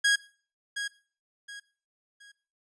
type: tone with echo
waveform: sawtooth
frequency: 1645 Hz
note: G#6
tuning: 17 cents flat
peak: -17 dBFS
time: 0.04-0.16 s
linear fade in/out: 10 ms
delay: 720 ms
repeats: 3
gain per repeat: -10 dB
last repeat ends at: 2.32 s
effects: noise-tail reverb RT60 0.4 s tail -18 dB re dry + resampled to 22050 Hz